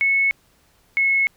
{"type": "tone pair in turn", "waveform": "sine", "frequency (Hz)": [2200, 2185], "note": ["C#7", "C#7"], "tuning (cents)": [-14, -26], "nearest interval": "unison", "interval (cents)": 12, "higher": "first", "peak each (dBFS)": -15, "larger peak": "neither", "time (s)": [[0.01, 0.31], [0.97, 1.27]], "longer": "neither", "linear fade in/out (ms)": 0, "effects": ["pink hiss -59 dBFS RMS until 1.36 s"]}